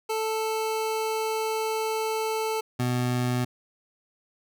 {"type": "tone pair in turn", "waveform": "25% pulse", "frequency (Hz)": [440, 124.11], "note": ["A4", "B2"], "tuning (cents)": [0, 9], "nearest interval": "octave + minor seventh", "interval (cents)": 2191, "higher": "first", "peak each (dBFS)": [-22, -20], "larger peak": "second", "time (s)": [[0.09, 2.61], [2.79, 3.45]], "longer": "first", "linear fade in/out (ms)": 10, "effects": []}